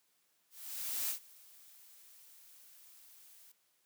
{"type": "noise with ADSR envelope", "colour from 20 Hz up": "blue", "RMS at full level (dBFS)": -35, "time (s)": [0.5, 3.52], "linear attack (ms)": 590, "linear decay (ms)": 99, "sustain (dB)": -24, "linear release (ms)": 6, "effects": ["white hiss -75 dBFS RMS until 3.85 s", "high-pass 150 Hz 12 dB/octave"]}